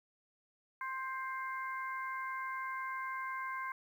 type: harmonic tone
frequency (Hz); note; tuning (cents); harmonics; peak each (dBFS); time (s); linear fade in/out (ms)
526; C5; +9; 2 / 3 / 4; -39 / -43 / -45; 0.81-3.72; 2
effects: 11-bit